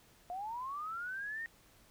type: linear sweep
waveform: sine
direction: up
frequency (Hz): 695 to 1864.7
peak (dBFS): -38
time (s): 0.3-1.46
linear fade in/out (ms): 0
effects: pink hiss -64 dBFS RMS until 1.9 s